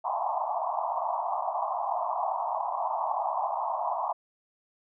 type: band-pass noise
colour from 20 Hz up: pink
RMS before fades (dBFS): -30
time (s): 0.04-4.13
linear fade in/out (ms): 10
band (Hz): 650 to 1100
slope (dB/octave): 96
effects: none